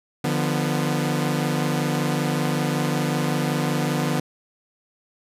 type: chord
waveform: sawtooth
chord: B diminished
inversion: first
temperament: equal with one note detuned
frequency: 149.31 / 174.61 / 246.9 Hz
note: D3 / F3 / B3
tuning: +29 / 0 / 0 cents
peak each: -20 / -23 / -22 dBFS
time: 0.24-4.2 s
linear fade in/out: 5 ms
effects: resampled to 32000 Hz